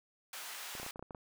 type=high-pass noise; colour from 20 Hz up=pink; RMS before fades=-45 dBFS; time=0.33-0.91 s; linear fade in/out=2 ms; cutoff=1100 Hz; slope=12 dB/octave
type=clicks; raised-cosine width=1 ms; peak=-31 dBFS; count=9; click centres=0.752 / 0.799 / 0.831 / 0.864 / 0.959 / 0.994 / 1.026 / 1.108 / 1.148 s
effects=none